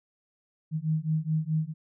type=beating tone pair; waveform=sine; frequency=154.8 / 159.5 Hz; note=D#3 / D#3; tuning=-9 / +43 cents; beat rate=4.7 Hz; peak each=-28 / -28 dBFS; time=0.71-1.74 s; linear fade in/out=50 ms; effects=none